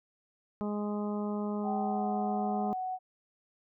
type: harmonic tone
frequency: 207.7 Hz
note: G#3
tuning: in tune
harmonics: 1 / 2 / 3 / 4 / 5 / 6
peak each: -32 / -38 / -42 / -44 / -46 / -48 dBFS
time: 0.61-2.73 s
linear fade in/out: 0 ms
type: tone with pitch glide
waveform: sine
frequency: 767 to 743.4 Hz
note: G5 to F#5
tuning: -38 to +8 cents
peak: -32 dBFS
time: 1.63-2.99 s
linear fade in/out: 50 ms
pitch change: -54 cents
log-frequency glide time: 1.82-2.07 s
effects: none